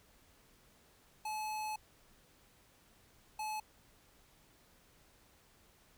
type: tone bursts at uneven times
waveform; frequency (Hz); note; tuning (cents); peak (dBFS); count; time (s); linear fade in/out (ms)
square; 859; A5; -42; -38; 2; 1.25-1.76 / 3.39-3.6; 5
effects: pink hiss -66 dBFS RMS until 5.97 s